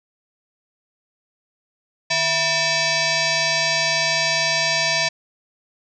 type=tone with frequency modulation; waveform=sine; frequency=1480 Hz; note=F#6; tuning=in tune; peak=-17 dBFS; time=2.1-5.09 s; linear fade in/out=10 ms; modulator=817 Hz; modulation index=5.5; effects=none